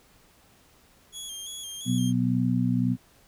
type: tone with vibrato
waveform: 20% pulse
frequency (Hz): 3276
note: G#7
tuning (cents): -24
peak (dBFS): -30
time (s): 1.12-2.13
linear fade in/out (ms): 50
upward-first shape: square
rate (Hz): 2.9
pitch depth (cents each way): 41
type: harmonic tone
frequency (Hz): 61.74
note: B1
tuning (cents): 0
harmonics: 2 / 3 / 4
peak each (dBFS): -26 / -27 / -25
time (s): 1.85-2.97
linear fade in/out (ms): 50
effects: pink hiss -59 dBFS RMS until 3.27 s